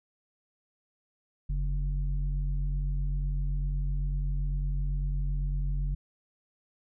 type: tone pair together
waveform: sine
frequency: 44.95 / 142.7 Hz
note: F#1 / D3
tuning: -49 / -49 cents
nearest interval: octave + minor sixth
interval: 2000 cents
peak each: -26 / -33 dBFS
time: 1.49-5.95 s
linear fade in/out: 10 ms
effects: tanh soft clip ceiling -22 dBFS